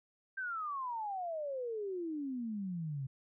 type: exponential sweep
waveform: sine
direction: down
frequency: 1587 to 130 Hz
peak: -36 dBFS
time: 0.37-3.07 s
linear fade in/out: 10 ms
effects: none